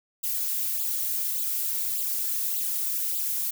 violet noise with flanger, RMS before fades -28 dBFS, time 0.23-3.51 s, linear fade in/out 10 ms, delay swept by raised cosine 0.25 to 3.85 ms, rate 1.7 Hz, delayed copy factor +0.9, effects none

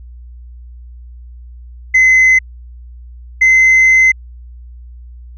sine tone pair in turn, 2045 / 2057 Hz, C7 / C7, -40 / -30 cents, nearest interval unison, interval 10 cents, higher second, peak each -3 dBFS, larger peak neither, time 1.94-2.39 / 3.41-4.12 s, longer second, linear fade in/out 10 ms, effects tanh soft clip ceiling -4 dBFS + added 60 Hz sine -31 dBFS peak until 5.37 s

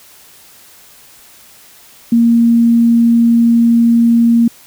sine tone, 233.1 Hz, A#3, in tune, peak -6 dBFS, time 2.12-4.48 s, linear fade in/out 5 ms, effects white hiss -42 dBFS RMS until 4.66 s

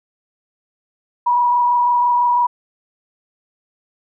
sine tone with frequency modulation, 970 Hz, B5, 31 cents flat, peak -12 dBFS, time 1.26-2.47 s, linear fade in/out 10 ms, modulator 26 Hz, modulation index 0.8, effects none

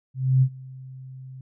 sine tone with ADSR envelope, 130.81 Hz, C3, in tune, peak -13 dBFS, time 0.14-1.41 s, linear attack 280 ms, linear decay 68 ms, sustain -24 dB, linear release 3 ms, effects none

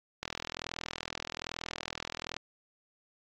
click train, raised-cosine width 0.2 ms, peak -17 dBFS, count 89, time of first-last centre 0.23-2.366 s, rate 41.2 Hz, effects low-pass 7000 Hz 12 dB/octave + AAC 48 kbps

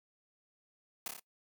white noise with echo, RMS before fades -38 dBFS, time 1.06-1.08 s, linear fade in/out 2 ms, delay 29 ms, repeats 4, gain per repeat -3 dB, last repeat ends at 1.196 s, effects noise-tail reverb RT60 0.1 s tail -20 dB re dry + high-pass 150 Hz 12 dB/octave

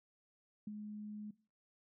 sine tone with ADSR envelope, 210.3 Hz, G#3, 22 cents sharp, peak -38 dBFS, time 0.67-1.31 s, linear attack 5 ms, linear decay 13 ms, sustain -5 dB, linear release 6 ms, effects noise-tail reverb RT60 0.4 s tail -20 dB re dry

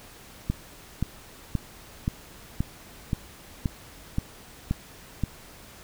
click train, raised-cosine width 5 ms, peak -12 dBFS, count 10, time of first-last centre 0.5-5.237 s, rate 1.9 Hz, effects pink hiss -48 dBFS RMS until 5.83 s

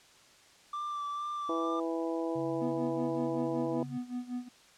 triangle tone with vibrato, 1174.7 Hz, D6, in tune, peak -32 dBFS, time 0.73-1.8 s, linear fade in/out 5 ms, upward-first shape sine, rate 2.2 Hz, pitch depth 21 cents each way
harmonic tone, 164.81 Hz, E3, in tune, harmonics 2 / 3 / 4 / 5 / 6, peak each -33 / -36 / -39 / -44 / -44 dBFS, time 1.49-3.83 s, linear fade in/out 2 ms
sine tone, 138.59 Hz, C#3, in tune, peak -40 dBFS, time 2.35-3.98 s, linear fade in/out 10 ms
triangle tone with tremolo, 246.9 Hz, B3, in tune, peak -30 dBFS, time 2.61-4.49 s, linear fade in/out 10 ms, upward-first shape sine, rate 5.3 Hz, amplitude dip 85%
effects white hiss -59 dBFS RMS until 4.77 s + low-pass 7000 Hz 12 dB/octave

